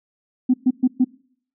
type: tone bursts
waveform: sine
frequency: 254.3 Hz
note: C4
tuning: 49 cents flat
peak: -11 dBFS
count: 4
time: 0.49-1.046 s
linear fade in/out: 10 ms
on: 49 ms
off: 120 ms
effects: noise-tail reverb RT60 0.6 s tail -24 dB re dry + tanh soft clip ceiling -7 dBFS